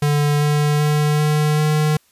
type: tone with pitch steps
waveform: square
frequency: 146.8 / 148.16 / 149.54 / 150.93 / 152.33 Hz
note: D3 / D3 / D3 / D3 / D#3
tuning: 0 / +16 / +32 / +48 / -36 cents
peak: -15 dBFS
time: 0.02-1.97 s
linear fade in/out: 5 ms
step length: 390 ms
effects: white hiss -58 dBFS RMS until 2.11 s + resampled to 32000 Hz